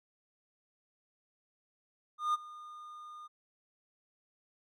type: tone with ADSR envelope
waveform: triangle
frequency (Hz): 1218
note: D#6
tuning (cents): -37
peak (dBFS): -24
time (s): 2.18-3.28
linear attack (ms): 160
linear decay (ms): 23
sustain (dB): -20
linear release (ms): 20
effects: none